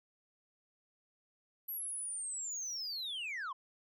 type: linear sweep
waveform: sine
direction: down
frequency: 11870 to 980 Hz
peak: -35 dBFS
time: 1.68-3.53 s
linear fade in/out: 10 ms
effects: tanh soft clip ceiling -37 dBFS